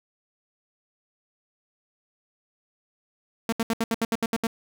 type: tone bursts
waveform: sawtooth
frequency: 227.3 Hz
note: A#3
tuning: 43 cents flat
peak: -18 dBFS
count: 10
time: 3.49-4.469 s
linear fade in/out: 2 ms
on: 34 ms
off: 71 ms
effects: none